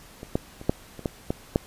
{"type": "clicks", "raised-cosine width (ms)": 2, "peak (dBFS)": [-23, -9, -25, -6, -24, -11, -11, -6], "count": 8, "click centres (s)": [0.231, 0.355, 0.614, 0.695, 0.993, 1.058, 1.305, 1.559], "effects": ["pink hiss -49 dBFS RMS until 1.66 s", "resampled to 32000 Hz"]}